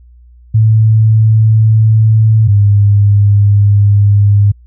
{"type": "tone pair in turn", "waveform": "sine", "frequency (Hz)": [110, 101.98], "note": ["A2", "G#2"], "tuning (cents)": [0, -31], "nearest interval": "minor second", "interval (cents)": 131, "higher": "first", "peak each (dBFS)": -4, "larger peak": "neither", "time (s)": [[0.54, 2.48], [2.48, 4.52]], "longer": "second", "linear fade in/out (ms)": 10, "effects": ["added 60 Hz sine -37 dBFS peak until 4.66 s"]}